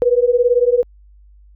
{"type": "beating tone pair", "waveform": "sine", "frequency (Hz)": [478.1, 496.1], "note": ["A#4", "B4"], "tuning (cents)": [44, 8], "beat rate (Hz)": 18, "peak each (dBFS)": -14, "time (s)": [0.02, 0.83], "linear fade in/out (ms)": 0, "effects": ["added 50 Hz sine -43 dBFS peak until 1.55 s"]}